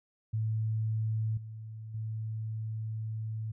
sine tone with level steps, 110 Hz, A2, in tune, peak -28 / -40 / -33 dBFS, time 0.33-3.52 s, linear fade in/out 10 ms, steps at 1.37 / 1.94 s, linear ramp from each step 5 ms, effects none

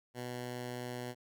10% pulse tone, 123.47 Hz, B2, in tune, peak -31 dBFS, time 0.14-1.15 s, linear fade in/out 50 ms, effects none

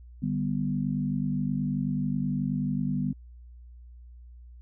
sine chord, G major, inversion second, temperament equal with one note detuned, 148.2 / 196 / 246.9 Hz, D3 / G3 / B3, +16 / 0 / 0 cents, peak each -30 dBFS, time 0.22-3.13 s, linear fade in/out 10 ms, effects added 60 Hz sine -45 dBFS peak until 4.61 s

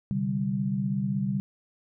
sine chord, C suspended second, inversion none, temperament equal, 130.81 / 146.83 / 196 Hz, C3 / D3 / G3, 0 / 0 / 0 cents, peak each -31 / -32 / -27 dBFS, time 0.11-1.4 s, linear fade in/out 0 ms, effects none

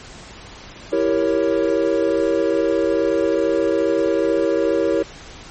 triangle chord, E diminished seventh, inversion none, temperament equal, 329.6 / 392 / 466.2 / 554.4 Hz, E4 / G4 / Bb4 / Db5, 0 / 0 / 0 / 0 cents, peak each -19 / -20 / -19 / -19 dBFS, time 0.92-5.03 s, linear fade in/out 10 ms, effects pink hiss -39 dBFS RMS until 5.5 s + MP3 32 kbps

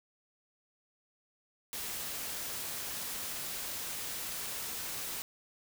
white noise, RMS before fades -39 dBFS, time 1.73-5.22 s, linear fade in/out 0 ms, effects none

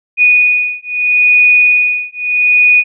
sine beating tone pair, 2470 / 2470.77 Hz, D#7 / D#7, -13 / -13 cents, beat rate 0.77 Hz, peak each -10 dBFS, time 0.17-2.84 s, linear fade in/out 50 ms, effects none

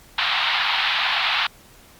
white band-pass noise, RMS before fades -21 dBFS, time 0.18-1.47 s, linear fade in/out 5 ms, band 750 to 4000 Hz, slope 48 dB/octave, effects pink hiss -49 dBFS RMS until 1.99 s + MP3 96 kbps

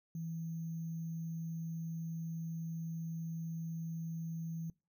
sine tone with sample-and-hold, 164.1 Hz, E3, 8 cents flat, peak -38 dBFS, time 0.15-4.7 s, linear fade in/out 2 ms, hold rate 6300 Hz, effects noise-tail reverb RT60 0.3 s tail -24 dB re dry

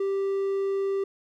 triangle tone, 392 Hz, G4, in tune, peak -22 dBFS, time 0-1.04 s, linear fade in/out 5 ms, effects none

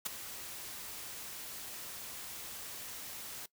white noise with ADSR envelope, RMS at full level -33 dBFS, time 0.05-3.46 s, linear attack 13 ms, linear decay 12 ms, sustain -12 dB, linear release 5 ms, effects noise-tail reverb RT60 0.1 s tail -20 dB re dry

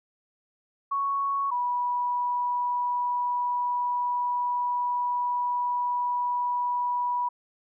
sine tone pair in turn, 1110 / 977.3 Hz, C#6 / B5, +2 / -18 cents, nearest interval major second, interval 220 cents, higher first, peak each -24 dBFS, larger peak neither, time 0.91-1.51 / 1.51-7.29 s, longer second, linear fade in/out 10 ms, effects none

